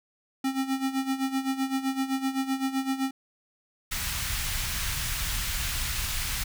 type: tone with tremolo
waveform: square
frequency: 266.9 Hz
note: C4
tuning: 35 cents sharp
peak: -24 dBFS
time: 0.44-3.11 s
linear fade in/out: 5 ms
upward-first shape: sine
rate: 7.8 Hz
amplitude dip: 75%
type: band-stop noise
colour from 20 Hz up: pink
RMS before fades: -30 dBFS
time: 3.91-6.44 s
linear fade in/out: 10 ms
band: 100 to 1600 Hz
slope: 12 dB/octave
effects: none